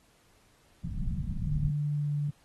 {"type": "low-pass noise", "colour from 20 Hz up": "pink", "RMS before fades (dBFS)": -32, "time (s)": [0.83, 1.72], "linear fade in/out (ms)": 10, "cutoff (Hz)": 210, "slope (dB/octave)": 48}
{"type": "tone with pitch glide", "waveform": "sine", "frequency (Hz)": [147.1, 146.08], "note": ["D3", "D3"], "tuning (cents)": [3, -9], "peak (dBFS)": -27, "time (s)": [1.47, 2.3], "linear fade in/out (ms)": 5, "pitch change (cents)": -12, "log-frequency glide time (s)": [1.91, 2.16]}
{"effects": ["pink hiss -65 dBFS RMS until 2.44 s", "AAC 32 kbps"]}